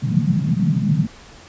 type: band-pass noise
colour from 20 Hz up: pink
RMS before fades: -18 dBFS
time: 0.02-1.07 s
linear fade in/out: 10 ms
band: 130 to 210 Hz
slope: 48 dB/octave
effects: pink hiss -43 dBFS RMS until 1.48 s + resampled to 16000 Hz